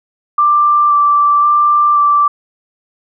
sine tone with vibrato, 1175 Hz, D6, 1 cent sharp, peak -7 dBFS, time 0.38-2.28 s, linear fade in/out 5 ms, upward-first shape square, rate 0.95 Hz, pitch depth 10 cents each way, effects none

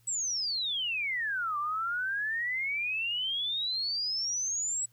sine exponential two-way sweep, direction down then up, 7900 to 1160 to 7900 Hz, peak -29 dBFS, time 0.07-4.86 s, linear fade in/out 10 ms, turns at 1.58 s, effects added 117 Hz sine -63 dBFS peak until 4.92 s + white hiss -69 dBFS RMS until 4.92 s

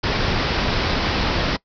pink low-pass noise, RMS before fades -21 dBFS, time 0.03-1.57 s, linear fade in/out 10 ms, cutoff 5400 Hz, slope 96 dB/octave, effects noise-tail reverb RT60 0.1 s tail -21 dB re dry

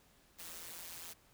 white noise with amplitude modulation, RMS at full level -45 dBFS, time 0.38-1.14 s, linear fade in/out 20 ms, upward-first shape sine, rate 169 Hz, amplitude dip 80%, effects pink hiss -67 dBFS RMS until 1.33 s

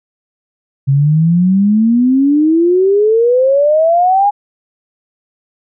sine exponential sweep, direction up, 134 to 830.6 Hz, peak -7 dBFS, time 0.87-4.31 s, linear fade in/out 20 ms, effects none

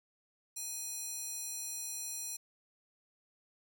square tone with high-pass filter, 830.6 Hz, G#5, in tune, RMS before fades -41 dBFS, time 0.56-2.37 s, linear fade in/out 10 ms, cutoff 6900 Hz, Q 2, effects none

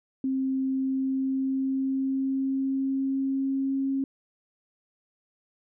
sine tone with pitch glide, 265 to 270.7 Hz, C4 to C#4, +22 to -41 cents, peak -24 dBFS, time 0.24-4.04 s, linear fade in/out 2 ms, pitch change +37 cents, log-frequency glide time 0.66-3.85 s, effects none

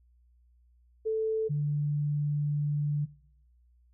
sine tone pair in turn, 440 / 146.83 Hz, A4 / D3, 0 / 0 cents, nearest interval octave + perfect fifth, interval 1900 cents, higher first, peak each -26 dBFS, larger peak neither, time 1.05-1.49 / 1.49-3.06 s, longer second, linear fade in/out 20 ms, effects noise-tail reverb RT60 0.7 s tail -21 dB re dry + added 60 Hz sine -60 dBFS peak until 3.93 s

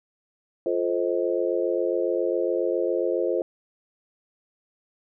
sine chord, F dominant seventh, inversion none, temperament just, 349.2 / 436.5 / 523.8 / 628.6 Hz, F4 / A4 / C5 / Eb5, 0 / -14 / +2 / +18 cents, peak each -26 / -28 / -26 / -31 dBFS, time 0.66-3.42 s, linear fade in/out 2 ms, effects none

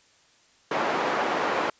white band-pass noise, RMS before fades -26 dBFS, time 0.71-1.7 s, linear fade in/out 5 ms, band 320 to 1100 Hz, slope 12 dB/octave, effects white hiss -60 dBFS RMS until 1.79 s + resampled to 16000 Hz

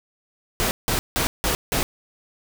pink noise bursts, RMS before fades -22 dBFS, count 5, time 0.6-1.83 s, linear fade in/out 0 ms, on 110 ms, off 170 ms, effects none

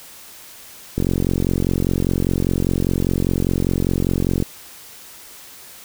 click train, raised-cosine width 3 ms, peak -6 dBFS, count 156, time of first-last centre 0.98-4.424 s, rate 45 Hz, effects white hiss -41 dBFS RMS until 5.84 s

